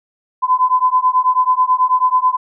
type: beating tone pair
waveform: sine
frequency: 1010 / 1019.2 Hz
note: B5 / C6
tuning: +39 / -46 cents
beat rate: 9.2 Hz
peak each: -14 dBFS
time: 0.42-2.37 s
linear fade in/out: 20 ms
effects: none